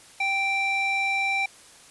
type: tone with band-pass filter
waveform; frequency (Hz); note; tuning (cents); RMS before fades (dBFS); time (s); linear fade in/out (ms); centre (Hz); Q
square; 784; G5; 0; -25; 0.2-1.46; 5; 2100; 2.7
effects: white hiss -50 dBFS RMS until 1.9 s + resampled to 24000 Hz